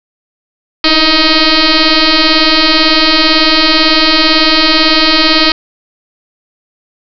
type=tone with frequency modulation; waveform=sine; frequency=2200 Hz; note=C#7; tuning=14 cents flat; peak=-5 dBFS; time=0.84-5.52 s; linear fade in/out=2 ms; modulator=313 Hz; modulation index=8; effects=none